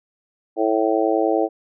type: harmonic tone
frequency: 110 Hz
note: A2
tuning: in tune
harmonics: 3 / 4 / 5 / 6 / 7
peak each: -21 / -22 / -23 / -24 / -24 dBFS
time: 0.56-1.49 s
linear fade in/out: 50 ms
effects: none